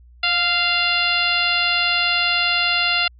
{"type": "harmonic tone with a mistuned harmonic", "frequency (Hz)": 695, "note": "F5", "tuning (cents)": -9, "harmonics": [1, 2, 3, 4, 5, 6, 7], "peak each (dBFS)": [-28, -23, -24, -20, -25, -24, -29], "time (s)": [0.23, 3.08], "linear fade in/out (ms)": 5, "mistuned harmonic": 1, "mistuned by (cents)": 29, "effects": ["added 60 Hz sine -44 dBFS peak until 3.19 s", "MP3 64 kbps"]}